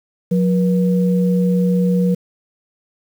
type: tone pair together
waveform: sine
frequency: 180 / 480.5 Hz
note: F#3 / B4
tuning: -47 / -48 cents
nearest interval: octave + perfect fourth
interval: 1699 cents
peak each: -13 / -21 dBFS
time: 0.31-2.15 s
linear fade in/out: 10 ms
effects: 7-bit